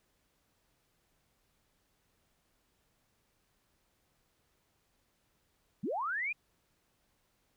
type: linear sweep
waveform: sine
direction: up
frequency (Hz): 146.3 to 2501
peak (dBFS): -32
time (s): 5.83-6.33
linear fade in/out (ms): 10
effects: pink hiss -75 dBFS RMS until 7.56 s